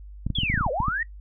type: clicks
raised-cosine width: 5 ms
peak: -14 dBFS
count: 11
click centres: 0.266 / 0.303 / 0.386 / 0.434 / 0.5 / 0.541 / 0.577 / 0.61 / 0.664 / 0.803 / 0.883 s
type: linear two-way sweep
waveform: sine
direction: down then up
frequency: 3488 to 473.6 to 1914 Hz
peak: -24 dBFS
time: 0.35-1.03 s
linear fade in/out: 5 ms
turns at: 0.71 s
effects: noise-tail reverb RT60 0.1 s tail -17 dB re dry + added 50 Hz sine -39 dBFS peak until 1.2 s